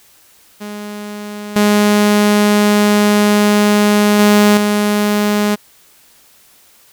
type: tone with level steps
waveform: sawtooth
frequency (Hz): 207.7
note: G#3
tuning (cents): 0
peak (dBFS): -21 / -5 / -3 / -8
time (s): 0.6-5.56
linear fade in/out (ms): 20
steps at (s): 1.56 / 4.19 / 4.57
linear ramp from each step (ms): 2
effects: white hiss -48 dBFS RMS until 6.92 s